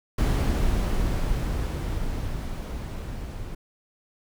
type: noise with level ramp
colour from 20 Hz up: brown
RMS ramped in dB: -21 to -35 dBFS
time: 0.18-3.55 s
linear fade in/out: 5 ms
effects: none